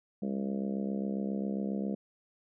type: harmonic tone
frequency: 67.4 Hz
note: C#2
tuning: 48 cents flat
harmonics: 3 / 4 / 5 / 6 / 7 / 8 / 9 / 10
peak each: -32 / -41 / -42 / -45 / -43 / -45 / -49 / -50 dBFS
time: 0.22-1.95 s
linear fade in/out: 5 ms
effects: none